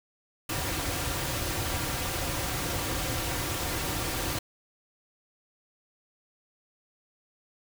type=noise with comb filter; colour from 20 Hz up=pink; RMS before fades=-31 dBFS; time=0.49-4.39 s; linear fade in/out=5 ms; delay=4.7 ms; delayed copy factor=-0.55; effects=none